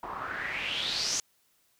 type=noise with low-pass filter sweep; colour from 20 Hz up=white; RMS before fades=-33 dBFS; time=0.03-1.2 s; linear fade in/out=2 ms; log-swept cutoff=930 to 6500 Hz; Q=5.5; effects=white hiss -69 dBFS RMS until 1.79 s